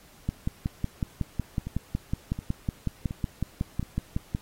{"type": "two click trains", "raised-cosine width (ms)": 5, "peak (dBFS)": [-21, -14], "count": [4, 23], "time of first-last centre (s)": [[1.67, 3.828], [0.29, 4.349]], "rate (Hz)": [1.39, 5.42], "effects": ["pink hiss -55 dBFS RMS until 4.41 s", "AAC 48 kbps"]}